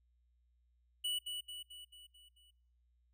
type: tone with echo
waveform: square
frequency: 2951 Hz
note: F#7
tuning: 5 cents flat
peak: -35 dBFS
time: 1.04-1.19 s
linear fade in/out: 10 ms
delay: 220 ms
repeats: 6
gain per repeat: -5 dB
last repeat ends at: 2.51 s
effects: noise-tail reverb RT60 0.7 s tail -26 dB re dry + added 60 Hz sine -70 dBFS peak until 3.13 s